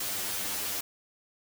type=noise with comb filter; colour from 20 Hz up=white; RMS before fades=-33 dBFS; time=0-0.81 s; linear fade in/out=5 ms; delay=10 ms; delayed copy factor=+0.95; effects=none